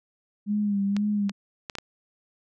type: tone with vibrato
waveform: sine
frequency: 203.5 Hz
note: G#3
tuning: 35 cents flat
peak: -22 dBFS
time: 0.46-1.32 s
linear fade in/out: 50 ms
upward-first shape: sine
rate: 2 Hz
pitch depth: 49 cents each way
type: clicks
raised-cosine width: 0.2 ms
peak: -16 dBFS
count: 5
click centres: 0.966 / 1.295 / 1.698 / 1.753 / 1.785 s
effects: none